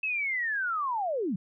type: linear sweep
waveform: sine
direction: down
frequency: 2633 to 160 Hz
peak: -27 dBFS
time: 0.03-1.36 s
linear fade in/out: 5 ms
effects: none